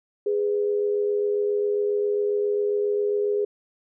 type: tone pair together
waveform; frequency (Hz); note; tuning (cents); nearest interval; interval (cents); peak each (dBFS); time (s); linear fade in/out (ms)
sine; 412.6 / 500; G#4 / B4; -11 / +21; minor third; 332; -21 / -30; 0.26-3.45; 5
effects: none